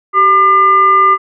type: tone with frequency modulation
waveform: sine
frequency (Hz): 1200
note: D6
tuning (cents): +37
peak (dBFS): -5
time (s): 0.13-1.18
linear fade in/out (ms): 50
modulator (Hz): 815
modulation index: 0.43
effects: none